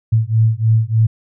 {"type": "beating tone pair", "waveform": "sine", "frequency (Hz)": [110, 113.3], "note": ["A2", "A#2"], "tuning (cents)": [0, -49], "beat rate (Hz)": 3.3, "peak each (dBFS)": -14, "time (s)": [0.12, 1.07], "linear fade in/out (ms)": 10, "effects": []}